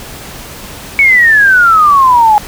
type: exponential sweep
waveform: sine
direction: down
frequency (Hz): 2249 to 826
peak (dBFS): -3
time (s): 0.99-2.38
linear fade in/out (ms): 0
effects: pink hiss -28 dBFS RMS until 2.47 s